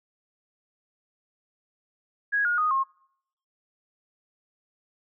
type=tone with pitch steps; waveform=sine; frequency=1656 / 1433.3 / 1240.6 / 1073.8 Hz; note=G#6 / F6 / D#6 / C6; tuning=-5 / +45 / -5 / +45 cents; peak=-21 dBFS; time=2.32-2.84 s; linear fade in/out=20 ms; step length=130 ms; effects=noise-tail reverb RT60 0.7 s tail -26 dB re dry